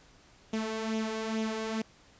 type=tone with flanger; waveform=sawtooth; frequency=220.6 Hz; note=A3; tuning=5 cents sharp; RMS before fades=-33 dBFS; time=0.53-1.82 s; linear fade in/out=5 ms; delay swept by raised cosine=0.31 to 2.71 ms; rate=2.3 Hz; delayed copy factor=+0.55; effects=pink hiss -59 dBFS RMS until 2.19 s + resampled to 16000 Hz